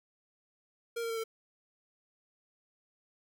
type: tone with pitch steps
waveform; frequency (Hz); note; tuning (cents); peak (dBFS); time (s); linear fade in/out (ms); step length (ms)
square; 466.2 / 460 / 454 / 448; A#4 / A#4 / A#4 / A4; 0 / -23 / -46 / +31; -34; 0.96-1.24; 10; 70
effects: none